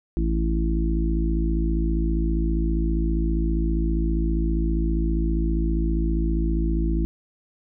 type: harmonic tone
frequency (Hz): 55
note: A1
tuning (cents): 0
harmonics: 1 / 3 / 4 / 5 / 6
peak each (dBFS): -21 / -29 / -32 / -33 / -28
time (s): 0.17-7.05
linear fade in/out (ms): 0
effects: none